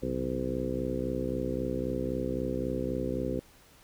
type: harmonic tone with a mistuned harmonic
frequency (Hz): 63.8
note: C2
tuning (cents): -43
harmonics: 1 / 2 / 3 / 4 / 5 / 6 / 7 / 8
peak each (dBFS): -39 / -39 / -39 / -35 / -38 / -37 / -39 / -36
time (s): 0.02-3.4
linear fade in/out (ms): 10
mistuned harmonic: 2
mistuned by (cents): +94
effects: pink hiss -58 dBFS RMS until 3.83 s